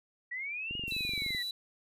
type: linear two-way sweep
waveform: sine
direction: up then down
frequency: 1908 to 2889 to 1908 Hz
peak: -35 dBFS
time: 0.31-1.43 s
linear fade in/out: 10 ms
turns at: 0.77 s
type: click train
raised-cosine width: 3 ms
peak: -31 dBFS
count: 16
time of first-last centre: 0.71-1.348 s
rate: 23.5 Hz
type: noise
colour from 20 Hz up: violet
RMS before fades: -47 dBFS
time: 0.87-1.51 s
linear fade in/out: 10 ms
type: tone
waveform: sine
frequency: 3951 Hz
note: B7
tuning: in tune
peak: -34 dBFS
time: 0.91-1.51 s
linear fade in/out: 2 ms
effects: resampled to 32000 Hz